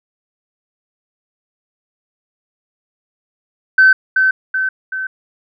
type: tone with echo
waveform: sine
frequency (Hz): 1533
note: G6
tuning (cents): -39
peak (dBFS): -4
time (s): 3.78-3.93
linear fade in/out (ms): 5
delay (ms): 380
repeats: 3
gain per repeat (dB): -5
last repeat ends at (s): 5.07
effects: tanh soft clip ceiling -1 dBFS